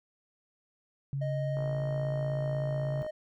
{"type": "tone", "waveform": "sine", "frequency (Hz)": 138.59, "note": "C#3", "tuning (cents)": 0, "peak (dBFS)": -30, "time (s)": [1.13, 3.02], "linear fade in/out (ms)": 0}
{"type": "tone with pitch glide", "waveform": "triangle", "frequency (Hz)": [622, 617], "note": ["D#5", "D#5"], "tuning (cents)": [-1, -15], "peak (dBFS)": -32, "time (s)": [1.21, 3.11], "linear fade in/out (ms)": 10, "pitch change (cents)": -14, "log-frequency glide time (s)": [1.63, 2.51]}
{"type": "click train", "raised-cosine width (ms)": 1, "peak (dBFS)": -30, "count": 85, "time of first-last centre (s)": [1.57, 3.065], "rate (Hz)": 56.2}
{"effects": []}